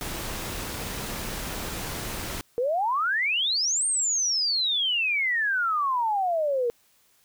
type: noise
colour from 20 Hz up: pink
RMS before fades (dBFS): -33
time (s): 0.01-2.41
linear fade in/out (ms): 0
type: exponential two-way sweep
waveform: sine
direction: up then down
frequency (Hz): 462.7 to 8870 to 462.7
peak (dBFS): -22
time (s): 2.58-6.7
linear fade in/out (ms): 0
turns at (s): 3.86
effects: white hiss -63 dBFS RMS until 7.24 s